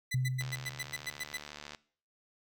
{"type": "tone bursts", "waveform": "sawtooth", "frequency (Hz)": 1999, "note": "B6", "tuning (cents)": 20, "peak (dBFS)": -31, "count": 10, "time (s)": [0.11, 1.375], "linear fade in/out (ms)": 10, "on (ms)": 41, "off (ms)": 95}
{"type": "tone with exponential decay", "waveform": "sine", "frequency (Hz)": 128.5, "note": "C3", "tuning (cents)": -31, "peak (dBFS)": -26, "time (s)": [0.14, 1.34], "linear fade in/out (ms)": 5, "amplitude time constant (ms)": 260}
{"type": "click train", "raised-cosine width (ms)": 0.2, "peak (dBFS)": -26, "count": 100, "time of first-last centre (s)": [0.41, 1.748], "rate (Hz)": 74}
{"effects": ["noise-tail reverb RT60 0.5 s tail -20 dB re dry"]}